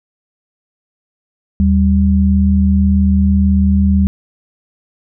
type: tone pair together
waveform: sine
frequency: 77.78 / 196 Hz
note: D#2 / G3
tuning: 0 / 0 cents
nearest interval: octave + major third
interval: 1600 cents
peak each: -11 dBFS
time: 1.6-4.07 s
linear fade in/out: 0 ms
effects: none